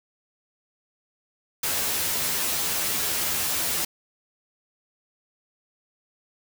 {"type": "noise with comb filter", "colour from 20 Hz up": "white", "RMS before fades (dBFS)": -26, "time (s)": [1.63, 3.85], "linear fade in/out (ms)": 5, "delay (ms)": 12, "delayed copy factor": 1, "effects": []}